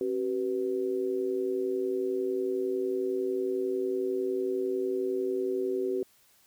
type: tone with amplitude modulation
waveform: sine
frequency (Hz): 380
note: F#4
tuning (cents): +46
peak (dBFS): -23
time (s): 0.01-6.03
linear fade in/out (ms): 2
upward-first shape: sine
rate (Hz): 111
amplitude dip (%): 85
effects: white hiss -63 dBFS RMS until 6.46 s